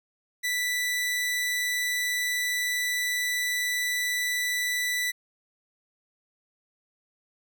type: tone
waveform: sawtooth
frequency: 1975.5 Hz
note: B6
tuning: in tune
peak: -22 dBFS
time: 0.43-5.12 s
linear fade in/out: 20 ms
effects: none